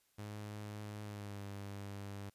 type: tone with pitch glide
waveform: sawtooth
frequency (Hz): 104.7 to 99.97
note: G#2 to G2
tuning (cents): +15 to +34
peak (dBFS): -40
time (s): 0.18-2.3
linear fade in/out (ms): 10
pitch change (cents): -81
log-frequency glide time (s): 1.05-1.42
effects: white hiss -75 dBFS RMS until 2.34 s + resampled to 32000 Hz